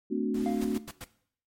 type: chord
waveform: sine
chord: D dominant seventh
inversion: second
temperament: equal with one note detuned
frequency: 220 / 255.9 / 293.7 / 370 Hz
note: A3 / C4 / D4 / F#4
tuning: 0 / -38 / 0 / 0 cents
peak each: -32 dBFS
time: 0.1-0.79 s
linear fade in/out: 20 ms
type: noise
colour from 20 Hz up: pink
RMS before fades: -48 dBFS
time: 0.34-0.77 s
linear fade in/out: 5 ms
type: tone with exponential decay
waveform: triangle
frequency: 698.5 Hz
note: F5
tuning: in tune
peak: -29 dBFS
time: 0.46-0.92 s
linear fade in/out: 1 ms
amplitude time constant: 99 ms
type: noise bursts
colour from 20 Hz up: pink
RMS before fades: -41 dBFS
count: 4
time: 0.61-1.044 s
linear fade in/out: 5 ms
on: 38 ms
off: 94 ms
effects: noise-tail reverb RT60 0.6 s tail -17 dB re dry + MP3 64 kbps